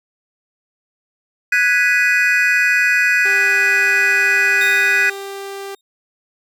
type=chord; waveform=triangle; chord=G# minor seventh; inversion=third; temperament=equal; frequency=1480 / 1661.2 / 1975.5 / 2489 Hz; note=F#6 / G#6 / B6 / D#7; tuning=0 / 0 / 0 / 0 cents; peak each=-16 dBFS; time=1.52-5.1 s; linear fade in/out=5 ms
type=tone; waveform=sawtooth; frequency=394.5 Hz; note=G4; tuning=11 cents sharp; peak=-23 dBFS; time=3.25-5.75 s; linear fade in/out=5 ms
type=tone with exponential decay; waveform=sawtooth; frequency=3700 Hz; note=A#7; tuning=14 cents flat; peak=-20 dBFS; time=4.61-5.81 s; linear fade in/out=2 ms; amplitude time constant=260 ms
effects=none